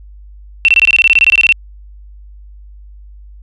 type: tone bursts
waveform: sine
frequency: 2700 Hz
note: E7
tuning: 41 cents sharp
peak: -4 dBFS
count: 16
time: 0.65-1.524 s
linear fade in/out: 0 ms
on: 34 ms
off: 22 ms
effects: added 50 Hz sine -33 dBFS peak until 3.42 s + resampled to 22050 Hz